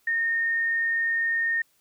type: tone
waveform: sine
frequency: 1836 Hz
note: A#6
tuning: 27 cents flat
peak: -22 dBFS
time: 0.07-1.62 s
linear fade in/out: 5 ms
effects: white hiss -66 dBFS RMS until 1.8 s